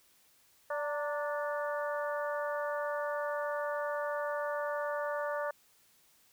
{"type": "harmonic tone with a mistuned harmonic", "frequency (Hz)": 292.3, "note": "D4", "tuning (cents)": -8, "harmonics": [2, 3, 4, 5, 6], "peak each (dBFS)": [-34, -41, -40, -42, -44], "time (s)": [0.7, 5.51], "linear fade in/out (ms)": 5, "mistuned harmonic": 3, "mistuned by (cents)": 58, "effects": ["white hiss -66 dBFS RMS until 6.32 s"]}